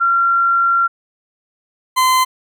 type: tone pair in turn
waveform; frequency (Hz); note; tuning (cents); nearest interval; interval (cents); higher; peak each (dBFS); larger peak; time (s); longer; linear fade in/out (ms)
sine / 40% pulse; 1373 / 1028.6; F6 / C6; -30 / -30; perfect fourth; 500; first; -11 / -10; second; 0-0.88 / 1.96-2.25; first; 20
effects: none